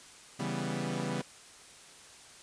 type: chord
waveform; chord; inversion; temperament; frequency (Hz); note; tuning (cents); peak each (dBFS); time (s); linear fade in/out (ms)
sawtooth; C# half-diminished seventh; none; equal; 138.59 / 164.81 / 196 / 246.9; C#3 / E3 / G3 / B3; 0 / 0 / 0 / 0; -34; 0.39-1.22; 10
effects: white hiss -53 dBFS RMS until 2.42 s + resampled to 22050 Hz